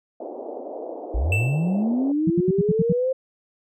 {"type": "band-pass noise", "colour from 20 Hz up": "white", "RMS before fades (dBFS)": -34, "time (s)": [0.2, 2.12], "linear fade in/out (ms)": 5, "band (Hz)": [280, 740], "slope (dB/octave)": 48}
{"type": "linear sweep", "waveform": "sine", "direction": "up", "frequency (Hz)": [49, 530], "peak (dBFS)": -19, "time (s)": [1.14, 3.13], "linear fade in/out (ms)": 10}
{"type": "tone with exponential decay", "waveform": "triangle", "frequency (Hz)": 2660, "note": "E7", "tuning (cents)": 15, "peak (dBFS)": -18, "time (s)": [1.32, 1.83], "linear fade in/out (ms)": 2, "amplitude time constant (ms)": 110}
{"type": "tone bursts", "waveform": "sine", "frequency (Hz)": 176, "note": "F3", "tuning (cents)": 14, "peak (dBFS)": -16, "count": 7, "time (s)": [2.27, 2.926], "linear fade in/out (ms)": 5, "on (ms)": 32, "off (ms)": 72}
{"effects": []}